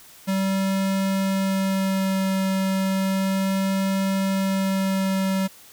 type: tone with vibrato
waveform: square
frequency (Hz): 192.4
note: G3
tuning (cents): -32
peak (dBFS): -21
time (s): 0.27-5.48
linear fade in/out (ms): 20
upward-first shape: sine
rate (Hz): 0.33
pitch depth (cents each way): 9
effects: white hiss -48 dBFS RMS until 5.72 s